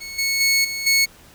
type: tone with level steps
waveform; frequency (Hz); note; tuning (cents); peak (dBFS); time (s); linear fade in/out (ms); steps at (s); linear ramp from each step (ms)
20% pulse; 2200; C#7; -14; -26 / -14 / -10 / -20 / -9; 0-1.06; 20; 0.18 / 0.4 / 0.64 / 0.86; 10
effects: pink hiss -48 dBFS RMS until 1.34 s